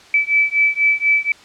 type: beating tone pair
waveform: sine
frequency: 2306 / 2310.1 Hz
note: D7 / D7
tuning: -32 / -29 cents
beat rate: 4.1 Hz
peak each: -16 dBFS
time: 0.14-1.32 s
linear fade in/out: 2 ms
effects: white hiss -44 dBFS RMS until 1.44 s + low-pass 5000 Hz 12 dB/octave